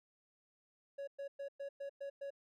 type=tone bursts; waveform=triangle; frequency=558 Hz; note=C#5; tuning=11 cents sharp; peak=-39 dBFS; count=7; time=0.98-2.305 s; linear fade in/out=10 ms; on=95 ms; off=110 ms; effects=none